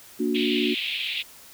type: chord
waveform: sine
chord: Bb augmented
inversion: none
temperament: just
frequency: 233.1 / 291.4 / 364.2 Hz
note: Bb3 / D4 / F#4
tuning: 0 / -13 / -27 cents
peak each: -26 dBFS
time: 0.19-0.75 s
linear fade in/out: 20 ms
type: band-pass noise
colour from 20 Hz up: pink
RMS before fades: -29 dBFS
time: 0.34-1.23 s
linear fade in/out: 20 ms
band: 2400 to 3700 Hz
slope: 48 dB/octave
effects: white hiss -48 dBFS RMS until 1.53 s